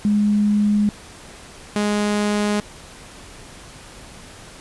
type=tone pair in turn; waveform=sine / sawtooth; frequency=207.7 / 207.7 Hz; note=G#3 / G#3; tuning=0 / 0 cents; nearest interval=unison; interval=0 cents; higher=neither; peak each=-14 dBFS; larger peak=neither; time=0.05-0.89 / 1.76-2.6 s; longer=neither; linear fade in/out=0 ms; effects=pink hiss -41 dBFS RMS until 4.6 s + resampled to 24000 Hz